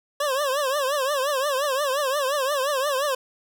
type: tone with vibrato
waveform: 25% pulse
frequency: 554.4 Hz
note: C#5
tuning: in tune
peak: -18 dBFS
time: 0.2-3.15 s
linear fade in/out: 5 ms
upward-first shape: triangle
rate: 5.7 Hz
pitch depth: 160 cents each way
effects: none